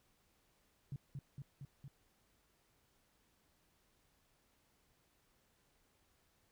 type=tone with echo; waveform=sine; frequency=138.3 Hz; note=C#3; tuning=4 cents flat; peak=-40 dBFS; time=0.92-0.96 s; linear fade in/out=2 ms; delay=230 ms; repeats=4; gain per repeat=-2 dB; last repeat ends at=1.88 s; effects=pink hiss -75 dBFS RMS until 6.51 s